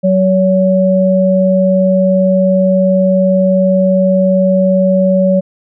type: tone pair together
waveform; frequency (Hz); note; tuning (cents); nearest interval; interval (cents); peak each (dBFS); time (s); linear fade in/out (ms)
sine; 187.4 / 564.7; F#3 / C#5; +22 / +32; octave + perfect fifth; 1910; -10; 0.03-5.41; 20
effects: none